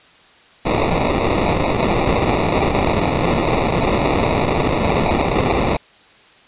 violet noise with sample-and-hold, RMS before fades -17 dBFS, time 0.65-5.77 s, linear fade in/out 10 ms, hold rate 1575 Hz, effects white hiss -48 dBFS RMS until 6.47 s + resampled to 8000 Hz

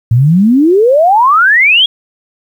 sine exponential sweep, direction up, 110 to 3362 Hz, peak -4 dBFS, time 0.11-1.86 s, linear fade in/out 5 ms, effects 7-bit

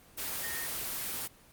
sine tone in noise, 1843 Hz, A#6, 20 cents flat, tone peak -39 dBFS, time 0.42-0.67 s, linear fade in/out 20 ms, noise white, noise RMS -36 dBFS, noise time 0.17-1.28 s, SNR -6 dB, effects pink hiss -58 dBFS RMS until 1.52 s + Opus 24 kbps

